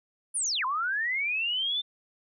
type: linear two-way sweep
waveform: sine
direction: down then up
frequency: 10080 to 987.8 to 3585 Hz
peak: -26 dBFS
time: 0.34-1.82 s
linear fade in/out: 20 ms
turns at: 0.65 s
effects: none